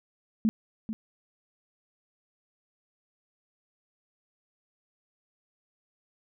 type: tone with echo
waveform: sine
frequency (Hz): 220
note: A3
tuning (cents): 0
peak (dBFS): -20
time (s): 0.45-0.49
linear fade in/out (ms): 0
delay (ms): 440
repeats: 1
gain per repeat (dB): -10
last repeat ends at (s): 0.93
effects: none